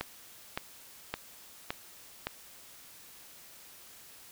click train, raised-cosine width 0.3 ms, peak -16 dBFS, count 5, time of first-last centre 0.01-2.27 s, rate 1.77 Hz, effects white hiss -53 dBFS RMS until 4.31 s

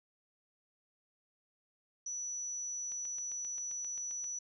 sine tone, 5920 Hz, F#8, in tune, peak -37 dBFS, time 2.06-4.39 s, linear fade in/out 5 ms
click train, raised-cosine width 0.2 ms, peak -38 dBFS, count 11, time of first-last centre 2.92-4.243 s, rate 7.56 Hz
effects none

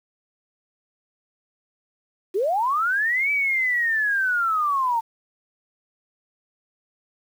sine linear two-way sweep, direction up then down, 347 to 2313 to 893 Hz, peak -19 dBFS, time 2.34-5.01 s, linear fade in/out 20 ms, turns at 3.31 s, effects 8-bit

